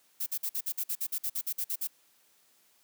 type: noise bursts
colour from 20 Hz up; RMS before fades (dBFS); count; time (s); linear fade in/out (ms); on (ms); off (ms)
violet; -32; 15; 0.2-1.874; 10; 64; 51
effects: white hiss -66 dBFS RMS until 2.83 s + high-pass 150 Hz 12 dB/octave